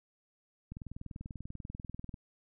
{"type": "click train", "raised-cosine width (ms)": 5, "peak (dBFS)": -30, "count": 30, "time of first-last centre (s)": [0.72, 2.142], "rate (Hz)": 20.4, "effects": []}